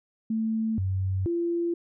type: tone with pitch steps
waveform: sine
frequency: 221.8 / 94.9 / 341.8 Hz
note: A3 / F#2 / F4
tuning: +14 / +44 / -37 cents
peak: -24 dBFS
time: 0.3-1.74 s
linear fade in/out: 5 ms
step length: 480 ms
effects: none